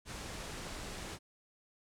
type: low-pass noise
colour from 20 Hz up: pink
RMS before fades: -44 dBFS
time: 0.05-1.19 s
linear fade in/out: 50 ms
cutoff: 9600 Hz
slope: 24 dB/octave
effects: none